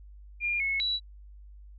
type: tone with pitch steps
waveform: sine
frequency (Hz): 2408 / 2189 / 3925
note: D7 / C#7 / B7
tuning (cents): +43 / -22 / -11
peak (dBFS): -26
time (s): 0.4-1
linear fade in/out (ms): 50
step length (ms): 200
effects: added 50 Hz sine -46 dBFS peak until 1.78 s